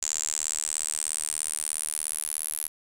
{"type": "tone with band-pass filter sweep", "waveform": "sawtooth", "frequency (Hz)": 76.9, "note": "D#2", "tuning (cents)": -20, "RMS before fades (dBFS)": -31, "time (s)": [0.02, 2.68], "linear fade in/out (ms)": 5, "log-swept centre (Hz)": [7200, 11000], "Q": 9.7, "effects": []}